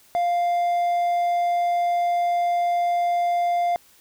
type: tone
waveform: triangle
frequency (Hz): 698.5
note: F5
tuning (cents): 0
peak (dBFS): -17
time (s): 0.15-3.76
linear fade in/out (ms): 0
effects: white hiss -55 dBFS RMS until 4 s